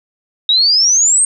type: exponential sweep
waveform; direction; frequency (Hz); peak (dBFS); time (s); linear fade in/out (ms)
sine; up; 3740 to 8640; -8; 0.49-1.25; 2
effects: none